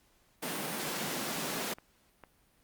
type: high-pass noise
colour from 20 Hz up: pink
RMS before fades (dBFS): -36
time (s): 0.42-1.74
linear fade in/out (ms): 10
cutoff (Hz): 150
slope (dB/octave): 48
type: click train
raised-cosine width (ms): 0.5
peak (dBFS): -33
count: 4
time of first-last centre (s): 0.88-2.237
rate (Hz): 2.21
effects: pink hiss -68 dBFS RMS until 2.63 s + Opus 48 kbps